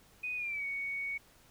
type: tone with pitch glide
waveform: sine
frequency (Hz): 2489 to 2230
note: D#7 to C#7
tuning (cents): 0 to +10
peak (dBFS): -34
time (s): 0.23-1.18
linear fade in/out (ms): 10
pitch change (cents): -190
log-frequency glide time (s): 0.36-0.65
effects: pink hiss -62 dBFS RMS until 1.5 s